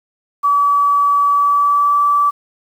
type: tone with pitch glide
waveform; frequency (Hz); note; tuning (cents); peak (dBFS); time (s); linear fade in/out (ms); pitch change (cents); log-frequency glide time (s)
sine; 1145 to 1157.6; D6 to D6; -44 to -25; -10; 0.43-2.31; 20; +19; 1.29-2.01
effects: 7-bit